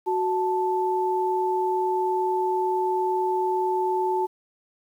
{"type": "tone pair together", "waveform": "sine", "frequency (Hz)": [370, 878.9], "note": ["F#4", "A5"], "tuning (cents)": [0, -2], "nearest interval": "octave + minor third", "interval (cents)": 1498, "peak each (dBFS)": -24, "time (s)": [0.06, 4.27], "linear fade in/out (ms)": 20, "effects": ["9-bit"]}